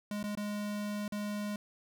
square tone with dropouts, 207.3 Hz, G#3, 3 cents flat, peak -35 dBFS, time 0.11-1.56 s, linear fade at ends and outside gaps 2 ms, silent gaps 0.229-0.239 / 0.352-0.373 / 1.08-1.122 s, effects none

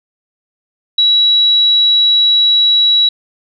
sine tone, 3900 Hz, B7, 23 cents flat, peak -7 dBFS, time 0.98-3.09 s, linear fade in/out 5 ms, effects none

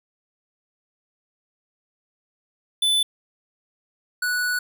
square tone pair in turn, 3500 / 1475.2 Hz, A7 / F#6, -10 / -6 cents, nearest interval octave + minor third, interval 1496 cents, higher first, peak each -18 / -22 dBFS, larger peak first, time 2.82-3.03 / 4.22-4.59 s, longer second, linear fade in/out 5 ms, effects none

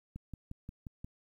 click train, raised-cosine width 5 ms, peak -30 dBFS, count 6, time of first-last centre 0.16-1.045 s, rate 5.65 Hz, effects 11-bit

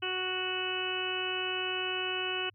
harmonic tone, 370 Hz, F#4, in tune, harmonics 1 / 2 / 3 / 4 / 5 / 6 / 7 / 8, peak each -37 / -42 / -42 / -39 / -47 / -47 / -37 / -35 dBFS, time 0.02-2.5 s, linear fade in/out 10 ms, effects added 102 Hz sine -62 dBFS peak until 2.54 s

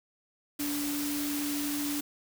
sine tone in noise, 290 Hz, D4, 22 cents flat, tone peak -31 dBFS, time 0.59-2.01 s, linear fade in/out 10 ms, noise white, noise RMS -36 dBFS, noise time 0.59-2.01 s, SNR +2 dB, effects none

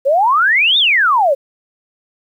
sine exponential two-way sweep, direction up then down, 518 to 3729 to 518 Hz, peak -9 dBFS, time 0.05-1.35 s, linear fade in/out 20 ms, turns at 0.78 s, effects 8-bit

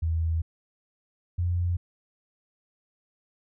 sine tone pair in turn, 81.6 / 87.74 Hz, E2 / F2, -17 / +9 cents, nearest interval minor second, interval 126 cents, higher second, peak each -23 dBFS, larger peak neither, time 0.02-0.42 / 1.38-1.77 s, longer first, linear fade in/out 10 ms, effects none

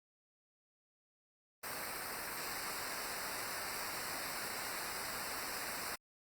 pink noise with comb filter, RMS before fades -42 dBFS, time 1.63-5.96 s, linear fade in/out 10 ms, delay 0.3 ms, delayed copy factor -0.9, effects Opus 32 kbps

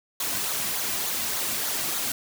white noise with flanger, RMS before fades -28 dBFS, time 0.2-2.12 s, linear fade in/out 2 ms, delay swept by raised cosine 0.36 to 2.36 ms, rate 3.4 Hz, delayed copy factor -0.5, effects none

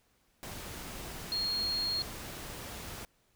sine tone in noise, 4267 Hz, C8, 33 cents sharp, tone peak -30 dBFS, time 1.32-2.02 s, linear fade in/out 0 ms, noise pink, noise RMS -43 dBFS, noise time 0.43-3.05 s, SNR +10 dB, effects pink hiss -71 dBFS RMS until 3.35 s

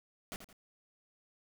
pink noise with echo, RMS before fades -42 dBFS, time 0.32-0.36 s, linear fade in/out 0 ms, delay 84 ms, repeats 2, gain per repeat -9 dB, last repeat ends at 0.528 s, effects none

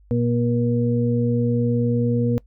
harmonic tone, 119.4 Hz, A#2, 42 cents sharp, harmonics 1 / 2 / 4, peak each -21 / -21 / -24 dBFS, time 0.11-2.38 s, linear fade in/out 0 ms, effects noise-tail reverb RT60 0.1 s tail -22 dB re dry + added 50 Hz sine -49 dBFS peak until 2.46 s

